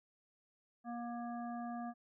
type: harmonic tone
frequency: 237.5 Hz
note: A#3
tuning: 33 cents sharp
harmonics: 1 / 3 / 5 / 7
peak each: -42 / -44 / -52 / -57 dBFS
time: 0.84-1.94 s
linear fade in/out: 50 ms
effects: none